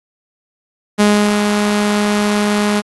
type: tone with ADSR envelope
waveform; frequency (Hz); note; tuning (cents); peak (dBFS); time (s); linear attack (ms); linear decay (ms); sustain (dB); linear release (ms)
sawtooth; 207.7; G#3; 0; -4; 0.98-2.82; 24; 360; -5; 32
effects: AAC 32 kbps